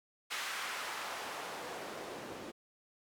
white noise with band-pass filter sweep, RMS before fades -42 dBFS, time 0.3-2.52 s, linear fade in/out 20 ms, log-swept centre 1800 to 320 Hz, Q 0.96, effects none

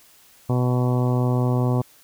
harmonic tone, 124.6 Hz, B2, 16 cents sharp, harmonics 1 / 2 / 3 / 4 / 5 / 6 / 7 / 8 / 9, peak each -19 / -25 / -29 / -31 / -33 / -35 / -36 / -37 / -38 dBFS, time 0.49-1.82 s, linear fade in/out 10 ms, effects white hiss -53 dBFS RMS until 2.03 s

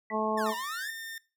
harmonic tone, 216.9 Hz, A3, 25 cents flat, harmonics 1 / 2 / 3 / 4 / 5, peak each -33 / -33 / -33 / -33 / -33 dBFS, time 0.1-0.55 s, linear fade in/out 50 ms
sine tone with exponential decay, 1975.5 Hz, B6, in tune, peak -35 dBFS, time 0.1-0.18 s, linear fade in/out 2 ms, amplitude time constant 16 ms
45% pulse exponential two-way sweep, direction down then up, 1864.7 to 924 to 1864.7 Hz, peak -35 dBFS, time 0.37-0.91 s, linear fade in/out 10 ms, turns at 0.55 s
sawtooth tone, 1811 Hz, A6, 49 cents sharp, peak -35 dBFS, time 0.46-1.18 s, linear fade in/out 2 ms
effects noise-tail reverb RT60 0.3 s tail -20 dB re dry

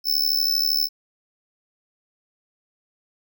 square tone with amplitude modulation, 5274 Hz, E8, in tune, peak -15 dBFS, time 0.04-0.89 s, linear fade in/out 50 ms, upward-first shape sine, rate 72.6 Hz, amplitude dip 100%, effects none

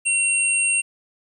sine tone pair together, 2736 / 8619 Hz, F7 / C#9, -36 / -50 cents, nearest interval octave + minor sixth, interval 1986 cents, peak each -20 dBFS, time 0.05-0.82 s, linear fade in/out 20 ms, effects 9-bit

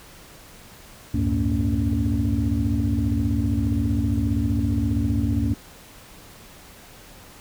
sine tone cluster, 71.8 / 93.5 / 108.6 / 230.3 / 283.3 Hz, D2 / F#2 / A2 / A#3 / C#4, -39 / +19 / -22 / -21 / +38 cents, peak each -25 dBFS, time 1.14-5.54 s, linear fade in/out 5 ms, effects tanh soft clip ceiling -12 dBFS + pink hiss -46 dBFS RMS until 7.4 s

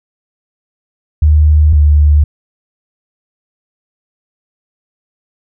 sine tone pair in turn, 76 / 74.18 Hz, D#2 / D2, -40 / +18 cents, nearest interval unison, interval 42 cents, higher first, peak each -4 dBFS, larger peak neither, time 1.22-1.73 / 1.73-2.24 s, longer neither, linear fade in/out 5 ms, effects none

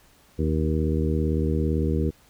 harmonic tone with a mistuned harmonic, 77.78 Hz, D#2, in tune, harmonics 1 / 2 / 3 / 4 / 5 / 6, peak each -24 / -27 / -29 / -30 / -31 / -32 dBFS, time 0.38-2.11 s, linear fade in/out 20 ms, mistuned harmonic 6, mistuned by +19 cents, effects pink hiss -57 dBFS RMS until 2.29 s

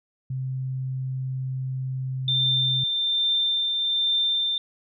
sine tone, 130.81 Hz, C3, in tune, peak -26 dBFS, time 0.3-2.84 s, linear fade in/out 5 ms
sine tone with tremolo, 3582 Hz, A7, 30 cents sharp, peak -19 dBFS, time 2.28-4.58 s, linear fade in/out 2 ms, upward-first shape triangle, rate 1.2 Hz, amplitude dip 35%
effects none

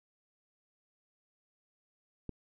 click, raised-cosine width 3 ms, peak -26 dBFS, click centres 2.293 s, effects none

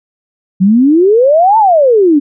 sine exponential two-way sweep, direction up then down, 180 to 910 to 275.4 Hz, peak -4 dBFS, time 0.6-2.2 s, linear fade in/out 20 ms, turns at 1.58 s, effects none

